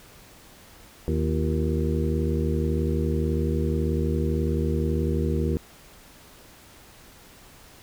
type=harmonic tone with a mistuned harmonic; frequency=78.2 Hz; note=D#2; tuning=9 cents sharp; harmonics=1 / 2 / 3 / 4 / 5 / 6; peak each=-25 / -28 / -30 / -31 / -32 / -33 dBFS; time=1.08-5.57 s; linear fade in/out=0 ms; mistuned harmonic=4; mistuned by=+140 cents; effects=pink hiss -50 dBFS RMS until 7.82 s